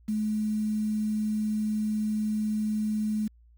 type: tone with quantisation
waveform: sine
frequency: 214 Hz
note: A3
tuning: 48 cents flat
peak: -25 dBFS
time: 0.08-3.28 s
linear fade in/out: 10 ms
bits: 8
effects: added 58 Hz sine -54 dBFS peak until 3.57 s